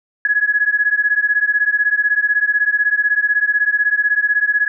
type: beating tone pair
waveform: sine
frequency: 1674 / 1690 Hz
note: G#6 / G#6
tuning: +13 / +30 cents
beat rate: 16 Hz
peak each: -16 dBFS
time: 0.25-4.68 s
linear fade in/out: 2 ms
effects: none